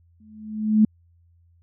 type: tone with exponential growth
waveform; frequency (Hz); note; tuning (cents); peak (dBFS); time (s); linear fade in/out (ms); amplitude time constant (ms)
sine; 215.2; A3; -38; -10; 0.2-0.85; 5; 140
effects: added 85 Hz sine -55 dBFS peak until 1.62 s